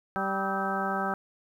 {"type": "harmonic tone with a mistuned harmonic", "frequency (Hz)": 194.5, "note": "G3", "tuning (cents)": -13, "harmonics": [1, 2, 3, 4, 5, 6, 7, 8], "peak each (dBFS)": [-34, -37, -37, -32, -38, -42, -33, -35], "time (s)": [0.16, 1.14], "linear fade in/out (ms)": 0, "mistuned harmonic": 7, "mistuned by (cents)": -92, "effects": ["10-bit"]}